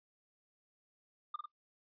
triangle tone with echo, 1209 Hz, D6, 50 cents sharp, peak -34 dBFS, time 1.34-1.36 s, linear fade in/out 5 ms, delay 49 ms, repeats 2, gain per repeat -3 dB, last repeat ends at 1.458 s, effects noise-tail reverb RT60 0.1 s tail -19 dB re dry + resampled to 11025 Hz

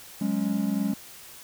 triangle chord, F# suspended second, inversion none, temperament just, 185 / 208.1 / 277.5 Hz, F#3 / G#3 / C#4, 0 / +4 / +2 cents, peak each -28 / -24 / -28 dBFS, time 0.21-0.94 s, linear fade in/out 5 ms, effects white hiss -46 dBFS RMS until 1.43 s

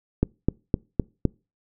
click train, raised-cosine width 3 ms, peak -6 dBFS, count 5, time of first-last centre 0.23-1.253 s, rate 3.91 Hz, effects noise-tail reverb RT60 0.3 s tail -26 dB re dry

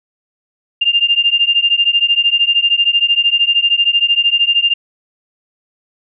sine beating tone pair, 2794 / 2807 Hz, F7 / F7, 0 / +8 cents, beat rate 13 Hz, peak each -13 dBFS, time 0.81-4.74 s, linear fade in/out 10 ms, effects none

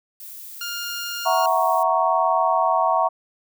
violet noise, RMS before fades -38 dBFS, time 0.2-1.83 s, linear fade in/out 2 ms
15% pulse tone, 1409 Hz, F6, 15 cents sharp, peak -21 dBFS, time 0.61-1.46 s, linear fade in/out 2 ms
sine chord, F# dominant seventh, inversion third, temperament equal, 659.3 / 740 / 932.3 / 1108.7 Hz, E5 / F#5 / A#5 / C#6, 0 / 0 / 0 / 0 cents, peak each -22 dBFS, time 1.25-3.09 s, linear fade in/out 20 ms
effects none

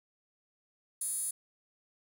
15% pulse tone with high-pass filter, 422.8 Hz, G#4, 31 cents sharp, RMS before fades -35 dBFS, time 1.01-1.31 s, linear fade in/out 5 ms, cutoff 9700 Hz, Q 6.6, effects none

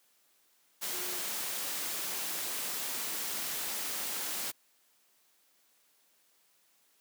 sine tone in noise, 362.1 Hz, F#4, 37 cents flat, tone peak -46 dBFS, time 0.91-1.2 s, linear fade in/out 20 ms, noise white, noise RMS -36 dBFS, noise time 0.81-4.52 s, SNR -13 dB, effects white hiss -69 dBFS RMS until 7 s + high-pass 200 Hz 12 dB/octave

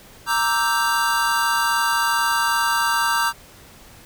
square chord, E half-diminished seventh, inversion second, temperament equal, 932.3 / 1174.7 / 1318.5 / 1568 Hz, Bb5 / D6 / E6 / G6, 0 / 0 / 0 / 0 cents, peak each -23 / -26 / -26 / -23 dBFS, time 0.26-3.33 s, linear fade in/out 50 ms, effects pink hiss -46 dBFS RMS until 4.05 s

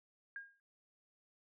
sine tone with exponential decay, 1620 Hz, G#6, 43 cents flat, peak -40 dBFS, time 0.36-0.6 s, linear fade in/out 1 ms, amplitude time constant 52 ms, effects none

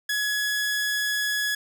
sawtooth tone, 1686 Hz, G#6, 26 cents sharp, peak -20 dBFS, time 0.09-1.55 s, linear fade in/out 5 ms, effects none

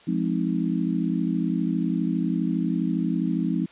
sine chord, F minor seventh, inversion none, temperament just, 174.61 / 209.5 / 261.9 / 314.3 Hz, F3 / Ab3 / C4 / Eb4, 0 / +15 / +2 / +18 cents, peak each -26 / -28 / -27 / -29 dBFS, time 0.07-3.66 s, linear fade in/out 10 ms, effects white hiss -52 dBFS RMS until 3.71 s + resampled to 8000 Hz

